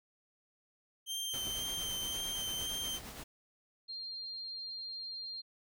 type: tone with vibrato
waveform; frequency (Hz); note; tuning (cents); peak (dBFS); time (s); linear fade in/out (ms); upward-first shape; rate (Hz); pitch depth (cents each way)
sawtooth; 3136; G7; 0; -33; 1.06-3; 50; sine; 1.9; 18
type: noise with tremolo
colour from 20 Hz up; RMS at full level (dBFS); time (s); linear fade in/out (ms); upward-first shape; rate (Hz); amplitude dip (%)
pink; -45; 1.33-3.24; 10; triangle; 8.7; 45
type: tone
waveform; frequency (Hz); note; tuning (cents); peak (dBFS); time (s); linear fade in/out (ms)
sine; 4197; C8; +5; -40; 3.88-5.42; 20
effects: none